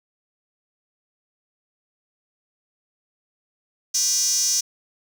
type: tone with high-pass filter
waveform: square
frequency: 220 Hz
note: A3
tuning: in tune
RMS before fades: -21 dBFS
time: 3.94-4.61 s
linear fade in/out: 10 ms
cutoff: 5900 Hz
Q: 7.2
effects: none